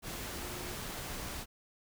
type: tone in noise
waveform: sine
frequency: 356.7 Hz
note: F4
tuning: 37 cents sharp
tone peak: -48 dBFS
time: 0.31-0.78 s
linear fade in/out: 50 ms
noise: pink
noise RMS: -41 dBFS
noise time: 0.02-1.46 s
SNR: -10 dB
effects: none